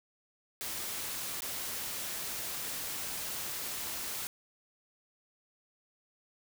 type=noise with dropouts; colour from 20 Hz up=white; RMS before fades=-38 dBFS; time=0.61-4.27 s; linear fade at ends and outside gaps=0 ms; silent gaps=1.406-1.421 s; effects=none